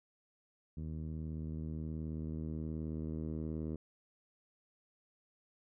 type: tone with low-pass filter sweep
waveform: 10% pulse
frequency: 78.7 Hz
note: D#2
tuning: 20 cents sharp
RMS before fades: -40 dBFS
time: 0.77-3.76 s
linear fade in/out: 5 ms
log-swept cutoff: 170 to 350 Hz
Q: 0.91
effects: none